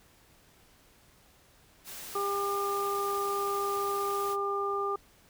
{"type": "noise", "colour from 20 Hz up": "white", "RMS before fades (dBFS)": -43, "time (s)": [1.84, 4.37], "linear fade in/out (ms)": 50}
{"type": "harmonic tone", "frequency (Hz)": 400, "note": "G4", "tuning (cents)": 35, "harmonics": [1, 2, 3], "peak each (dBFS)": [-32, -38, -31], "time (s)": [2.15, 4.96], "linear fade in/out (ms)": 5}
{"effects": ["pink hiss -61 dBFS RMS until 5.29 s"]}